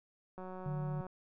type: click train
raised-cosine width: 1 ms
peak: -33 dBFS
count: 128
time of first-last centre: 0.38-1.066 s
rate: 185 Hz
type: tone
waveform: sine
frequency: 150 Hz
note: D3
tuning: 37 cents sharp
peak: -35 dBFS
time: 0.66-1.01 s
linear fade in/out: 0 ms
effects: none